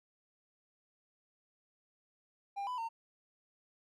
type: tone with pitch steps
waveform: triangle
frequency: 799 / 998 / 912 Hz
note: G5 / B5 / A#5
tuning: +33 / +18 / -38 cents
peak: -34 dBFS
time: 2.56-2.89 s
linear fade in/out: 20 ms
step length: 110 ms
effects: none